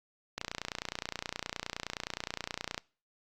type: click train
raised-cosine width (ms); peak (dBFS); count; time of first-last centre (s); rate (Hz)
0.2; -17; 72; 0.38-2.779; 29.6
effects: noise-tail reverb RT60 0.4 s tail -24 dB re dry + Opus 48 kbps